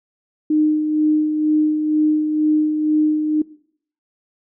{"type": "tone with tremolo", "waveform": "sine", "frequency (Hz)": 306.1, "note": "D#4", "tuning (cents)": -28, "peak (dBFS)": -12, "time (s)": [0.5, 3.42], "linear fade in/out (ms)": 5, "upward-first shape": "sine", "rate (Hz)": 2.1, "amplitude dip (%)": 45, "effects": ["noise-tail reverb RT60 0.6 s tail -20 dB re dry"]}